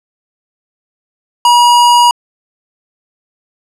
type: tone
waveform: square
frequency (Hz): 961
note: B5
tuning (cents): -48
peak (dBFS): -5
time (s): 1.45-2.11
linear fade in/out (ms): 2
effects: low-pass 10000 Hz 12 dB/octave